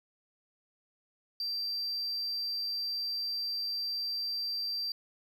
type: tone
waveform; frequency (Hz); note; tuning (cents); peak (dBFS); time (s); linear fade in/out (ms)
triangle; 4699; D8; 0; -30; 1.4-4.92; 2
effects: tanh soft clip ceiling -26 dBFS + 12-bit